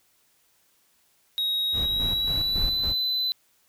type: tone with pitch glide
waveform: triangle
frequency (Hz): 3792 to 4017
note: A#7 to B7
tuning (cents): +29 to +29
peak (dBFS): -22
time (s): 1.38-3.32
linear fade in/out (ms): 0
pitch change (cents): +100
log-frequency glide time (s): 1.69-2.81
type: noise with tremolo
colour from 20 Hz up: brown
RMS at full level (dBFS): -30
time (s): 1.72-2.95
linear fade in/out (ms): 50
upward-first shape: square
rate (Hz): 3.6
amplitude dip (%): 65
effects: white hiss -65 dBFS RMS until 3.68 s